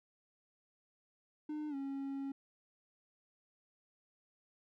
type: tone with pitch glide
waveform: triangle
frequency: 302.6 to 274.3 Hz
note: D#4 to C#4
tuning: -48 to -18 cents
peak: -36 dBFS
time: 1.49-2.32 s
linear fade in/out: 5 ms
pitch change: -170 cents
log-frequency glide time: 1.69-1.75 s
effects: none